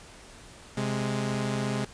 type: tone pair together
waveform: sawtooth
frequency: 130.81 / 207.6 Hz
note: C3 / G#3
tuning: 0 / 0 cents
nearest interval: minor sixth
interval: 800 cents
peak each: -26 dBFS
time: 0.77-1.85 s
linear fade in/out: 5 ms
effects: pink hiss -49 dBFS RMS until 1.93 s + resampled to 22050 Hz